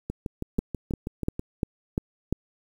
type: two click trains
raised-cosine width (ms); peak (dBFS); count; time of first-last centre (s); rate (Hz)
3; -11 / -17; 6 / 9; 0.59-2.326 / 0.1-1.394; 2.88 / 6.18
effects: 8-bit